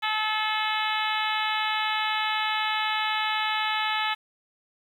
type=harmonic tone; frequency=432 Hz; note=A4; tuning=32 cents flat; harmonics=2 / 3 / 4 / 5 / 6 / 7 / 8 / 9; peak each=-29 / -31 / -32 / -33 / -34 / -34 / -35 / -36 dBFS; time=0.02-4.15 s; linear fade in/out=20 ms; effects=9-bit